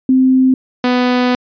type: tone pair in turn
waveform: sine / sawtooth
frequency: 260 / 248.7 Hz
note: C4 / B3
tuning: -11 / +12 cents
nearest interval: minor second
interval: 77 cents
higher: first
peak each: -7 / -7 dBFS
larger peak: neither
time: 0.09-0.54 / 0.84-1.35 s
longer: second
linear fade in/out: 2 ms
effects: resampled to 11025 Hz